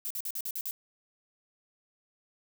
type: noise bursts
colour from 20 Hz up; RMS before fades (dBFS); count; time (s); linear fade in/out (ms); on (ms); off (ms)
violet; -35; 7; 0.05-0.71; 0; 54; 47
effects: none